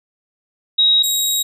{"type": "tone pair in turn", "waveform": ["sine", "20% pulse"], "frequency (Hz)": [3806, 3806], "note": ["A#7", "A#7"], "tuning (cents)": [35, 35], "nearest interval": "unison", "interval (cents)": 0, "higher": "neither", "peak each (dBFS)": -10, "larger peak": "neither", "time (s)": [[0.78, 1.03], [1.03, 1.43]], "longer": "second", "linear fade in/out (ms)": 10, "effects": []}